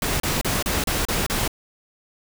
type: noise bursts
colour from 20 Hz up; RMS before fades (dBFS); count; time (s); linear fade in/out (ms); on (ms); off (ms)
pink; -23; 7; 0.02-1.478; 2; 180; 33
effects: none